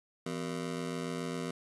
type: ring-modulated tone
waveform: 25% pulse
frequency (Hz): 210.6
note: G#3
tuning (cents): +24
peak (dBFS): -28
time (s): 0.26-1.51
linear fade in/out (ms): 5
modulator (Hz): 43.6
effects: resampled to 24000 Hz + 9-bit